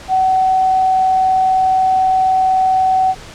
sine tone, 754 Hz, F#5, 32 cents sharp, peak -10 dBFS, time 0.08-3.15 s, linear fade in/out 50 ms, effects pink hiss -35 dBFS RMS until 3.34 s + low-pass 7000 Hz 12 dB/octave

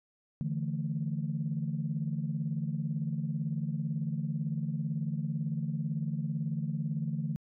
sine chord, D suspended second, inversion none, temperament equal, 146.83 / 164.81 / 220 Hz, D3 / E3 / A3, 0 / 0 / 0 cents, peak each -33 / -34 / -37 dBFS, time 0.41-7.36 s, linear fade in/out 0 ms, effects tanh soft clip ceiling -21 dBFS

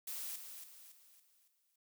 blue noise with echo, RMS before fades -43 dBFS, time 0.07-0.36 s, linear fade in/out 5 ms, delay 280 ms, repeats 5, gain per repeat -7 dB, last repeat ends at 1.76 s, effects none

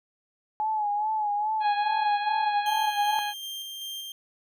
sine tone with vibrato, 846 Hz, G#5, 32 cents sharp, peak -24 dBFS, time 0.6-3.19 s, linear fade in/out 0 ms, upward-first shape sine, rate 2.4 Hz, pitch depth 57 cents each way
harmonic tone, 829 Hz, G#5, 3 cents flat, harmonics 1 / 2 / 3 / 4 / 5, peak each -29 / -35 / -39 / -41 / -43 dBFS, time 1.6-3.34 s, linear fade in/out 50 ms
40% pulse tone with tremolo, 3175 Hz, G7, 21 cents sharp, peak -33 dBFS, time 2.66-4.12 s, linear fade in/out 2 ms, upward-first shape square, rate 2.6 Hz, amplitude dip 25%
effects none

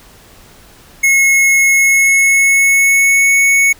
square tone with pitch glide, 2176 to 2214 Hz, C#7 to C#7, -33 to -3 cents, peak -8 dBFS, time 1.03-3.73 s, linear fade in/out 10 ms, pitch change +30 cents, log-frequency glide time 1.7-3.37 s, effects pink hiss -42 dBFS RMS until 3.79 s

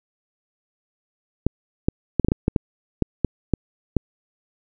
clicks, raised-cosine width 3 ms, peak -4 dBFS, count 12, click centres 1.466 / 1.885 / 2.197 / 2.247 / 2.285 / 2.319 / 2.481 / 2.562 / 3.023 / 3.247 / 3.537 / 3.967 s, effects none

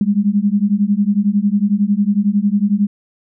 sine beating tone pair, 198.5 / 209.5 Hz, G3 / G#3, +22 / +15 cents, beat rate 11 Hz, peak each -15 dBFS, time 0.01-2.87 s, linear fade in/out 2 ms, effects none

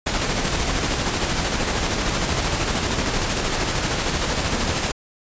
pink noise with tremolo, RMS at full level -21 dBFS, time 0.06-4.92 s, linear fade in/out 10 ms, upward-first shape square, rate 13 Hz, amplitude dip 30%, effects resampled to 16000 Hz

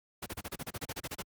pink noise bursts, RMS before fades -38 dBFS, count 14, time 0.22-1.225 s, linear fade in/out 10 ms, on 43 ms, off 31 ms, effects high-pass 60 Hz 12 dB/octave + Opus 48 kbps

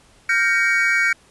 triangle chord, G half-diminished seventh, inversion third, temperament equal with one note detuned, 1396.9 / 1568 / 1864.7 / 2252 Hz, F6 / G6 / Bb6 / Db7, 0 / 0 / 0 / +27 cents, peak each -22 / -19 / -21 / -17 dBFS, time 0.29-1.13 s, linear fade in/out 5 ms, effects pink hiss -53 dBFS RMS until 1.3 s + resampled to 24000 Hz

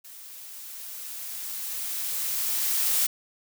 blue noise with level ramp, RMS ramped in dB -45 to -23 dBFS, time 0.04-3.07 s, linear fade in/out 10 ms, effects none

